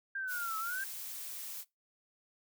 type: linear two-way sweep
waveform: sine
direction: down then up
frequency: 1604 to 1286 to 1604 Hz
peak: -35 dBFS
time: 0.15-0.84 s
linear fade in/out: 5 ms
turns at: 0.58 s
type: noise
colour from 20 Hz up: blue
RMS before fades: -43 dBFS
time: 0.27-1.65 s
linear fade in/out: 50 ms
effects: noise-tail reverb RT60 0.2 s tail -22 dB re dry